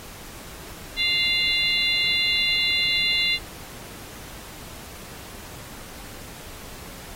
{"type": "harmonic tone with a mistuned harmonic", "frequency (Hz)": 698.5, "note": "F5", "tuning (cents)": 0, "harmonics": [3, 4, 5, 6], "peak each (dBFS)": [-25, -25, -25, -25], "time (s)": [0.96, 3.39], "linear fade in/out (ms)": 50, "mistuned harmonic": 6, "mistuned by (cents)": -60, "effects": ["pink hiss -41 dBFS RMS until 7.15 s", "AAC 48 kbps"]}